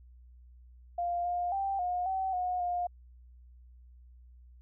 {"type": "tone with pitch steps", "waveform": "sine", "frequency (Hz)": [698, 707, 784, 717, 763, 725, 709], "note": ["F5", "F5", "G5", "F5", "G5", "F#5", "F5"], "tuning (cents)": [-1, 21, 0, 45, -47, -35, 26], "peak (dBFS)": -29, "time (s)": [0.98, 2.87], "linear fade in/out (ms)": 5, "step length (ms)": 270, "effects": ["added 61 Hz sine -52 dBFS peak until 4.61 s"]}